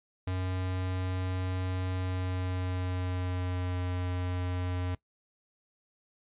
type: tone with pitch glide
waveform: square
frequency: 92.3 to 90.3 Hz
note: F#2 to F#2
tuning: -4 to -42 cents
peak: -31 dBFS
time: 0.27-4.95 s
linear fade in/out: 5 ms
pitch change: -38 cents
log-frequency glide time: 1.95-3.84 s
effects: noise-tail reverb RT60 0.1 s tail -19 dB re dry + resampled to 8000 Hz